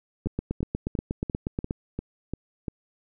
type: two click trains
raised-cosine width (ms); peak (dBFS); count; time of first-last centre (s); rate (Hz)
3; -17 / -14; 8 / 13; 0.26-2.682 / 0.27-1.709; 2.89 / 8.34
effects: none